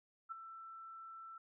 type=tone with ADSR envelope; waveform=sine; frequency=1333 Hz; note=E6; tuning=19 cents sharp; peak=-39 dBFS; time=0.29-1.38 s; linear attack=28 ms; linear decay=10 ms; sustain=-10 dB; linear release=4 ms; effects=none